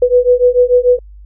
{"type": "beating tone pair", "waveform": "sine", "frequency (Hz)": [490.8, 497.6], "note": ["B4", "B4"], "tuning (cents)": [-11, 13], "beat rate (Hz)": 6.8, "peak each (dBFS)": -10, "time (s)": [0.02, 0.99], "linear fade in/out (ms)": 5, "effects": ["added 50 Hz sine -33 dBFS peak until 1.25 s"]}